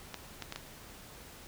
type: clicks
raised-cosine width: 0.2 ms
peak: -21 dBFS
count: 4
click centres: 0.143 / 0.423 / 0.524 / 0.56 s
effects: pink hiss -51 dBFS RMS until 1.47 s